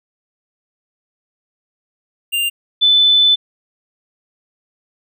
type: tone pair in turn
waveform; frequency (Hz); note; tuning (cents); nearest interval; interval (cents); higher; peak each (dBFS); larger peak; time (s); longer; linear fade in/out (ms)
square / sine; 2794 / 3508; F7 / A7; 0 / -6; major third; 394; second; -16 / -8; second; 2.32-2.5 / 2.81-3.36; second; 20
effects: none